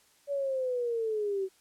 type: linear sweep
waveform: sine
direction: down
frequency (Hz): 573 to 375.4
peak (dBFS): -28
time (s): 0.27-1.49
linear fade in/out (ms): 50
effects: white hiss -64 dBFS RMS until 1.6 s + low-pass 11000 Hz 12 dB/octave